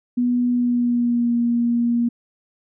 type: tone with pitch glide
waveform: sine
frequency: 244.7 to 236.9 Hz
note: B3 to A#3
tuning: -16 to +28 cents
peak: -16 dBFS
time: 0.17-2.09 s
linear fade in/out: 10 ms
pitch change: -56 cents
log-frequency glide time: 0.51-1.34 s
effects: none